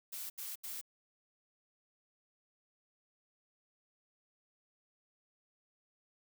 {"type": "noise bursts", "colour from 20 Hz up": "blue", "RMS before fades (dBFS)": -43, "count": 3, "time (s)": [0.12, 0.814], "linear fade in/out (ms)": 10, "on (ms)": 180, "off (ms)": 77, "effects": []}